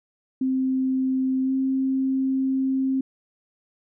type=tone with pitch glide; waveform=sine; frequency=261.6 to 265.3 Hz; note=C4 to C4; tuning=0 to +24 cents; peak=-20 dBFS; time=0.41-3.01 s; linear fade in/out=5 ms; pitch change=+24 cents; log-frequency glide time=1.43-1.52 s; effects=none